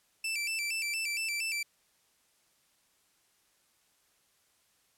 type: tone with vibrato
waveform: sawtooth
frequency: 2489 Hz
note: D#7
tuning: in tune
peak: -28 dBFS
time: 0.24-1.63 s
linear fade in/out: 5 ms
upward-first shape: square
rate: 4.3 Hz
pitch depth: 110 cents each way
effects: white hiss -70 dBFS RMS until 4.97 s + low-pass 12000 Hz 12 dB/octave